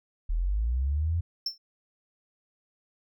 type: linear sweep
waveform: sine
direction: up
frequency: 37.2 to 87.31 Hz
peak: -24 dBFS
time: 0.29-1.21 s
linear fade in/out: 10 ms
type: tone with exponential decay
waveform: triangle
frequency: 5370 Hz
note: E8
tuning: 31 cents sharp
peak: -23 dBFS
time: 1.46-1.58 s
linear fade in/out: 5 ms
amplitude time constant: 26 ms
effects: none